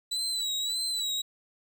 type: tone with vibrato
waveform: 35% pulse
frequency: 3951 Hz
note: B7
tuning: in tune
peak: -27 dBFS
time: 0.11-1.22 s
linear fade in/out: 10 ms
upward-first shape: sine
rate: 1.7 Hz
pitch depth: 65 cents each way
effects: none